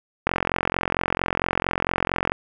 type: click train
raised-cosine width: 0.5 ms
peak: -5 dBFS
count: 92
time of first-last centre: 0.27-2.32 s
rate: 44.4 Hz
effects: none